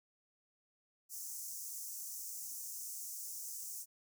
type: high-pass noise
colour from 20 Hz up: pink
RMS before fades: -45 dBFS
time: 1.09-3.86 s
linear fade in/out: 50 ms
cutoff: 5800 Hz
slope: 48 dB/octave
effects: none

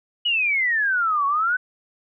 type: exponential two-way sweep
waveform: sine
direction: down then up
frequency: 2960 to 1100 to 1527 Hz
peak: -18 dBFS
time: 0.25-1.57 s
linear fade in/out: 10 ms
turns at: 1.26 s
effects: none

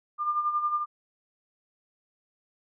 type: tone with tremolo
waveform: sine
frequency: 1200 Hz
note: D6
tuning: 37 cents sharp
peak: -22 dBFS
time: 0.18-0.86 s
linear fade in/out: 50 ms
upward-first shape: sine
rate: 11 Hz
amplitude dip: 60%
effects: none

